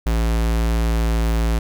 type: tone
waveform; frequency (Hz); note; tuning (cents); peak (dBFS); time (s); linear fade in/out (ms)
square; 56.3; A1; +40; -17; 0.06-1.59; 5
effects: none